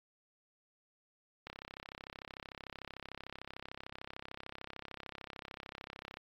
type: click train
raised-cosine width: 0.3 ms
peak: -28 dBFS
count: 158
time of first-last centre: 1.47-6.171 s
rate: 33.4 Hz
effects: AAC 32 kbps